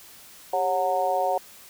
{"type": "harmonic tone with a mistuned harmonic", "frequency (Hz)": 183.6, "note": "F#3", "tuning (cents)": -13, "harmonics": [2, 3, 4, 5], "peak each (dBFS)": [-33, -26, -24, -29], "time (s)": [0.53, 1.38], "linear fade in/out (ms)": 5, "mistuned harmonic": 2, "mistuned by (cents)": 130, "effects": ["white hiss -48 dBFS RMS until 1.69 s"]}